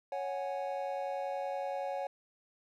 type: chord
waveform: triangle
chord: C# suspended fourth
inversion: none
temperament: equal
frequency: 554.4 / 740 / 830.6 Hz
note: C#5 / F#5 / G#5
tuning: 0 / 0 / 0 cents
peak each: -35 / -37 / -39 dBFS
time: 0.12-2.07 s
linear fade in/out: 2 ms
effects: none